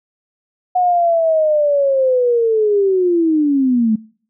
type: linear sweep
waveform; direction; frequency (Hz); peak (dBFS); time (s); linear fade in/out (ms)
sine; down; 733 to 212; -11; 0.75-3.96; 10
effects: noise-tail reverb RT60 0.5 s tail -24 dB re dry